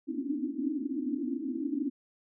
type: band-pass noise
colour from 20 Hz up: pink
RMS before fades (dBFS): -33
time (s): 0.07-1.9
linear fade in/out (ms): 20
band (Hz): 250 to 320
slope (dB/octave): 96
effects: none